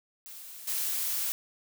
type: noise with level steps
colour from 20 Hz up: blue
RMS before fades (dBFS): -45 / -31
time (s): 0.26-1.32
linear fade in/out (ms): 0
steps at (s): 0.67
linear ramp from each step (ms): 10
effects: none